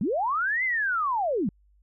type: linear two-way sweep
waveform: sine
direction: up then down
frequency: 161.9 to 2100 to 161.9 Hz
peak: -23 dBFS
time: 0.01-1.49 s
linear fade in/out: 2 ms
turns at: 0.64 s
effects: added 50 Hz sine -58 dBFS peak until 1.82 s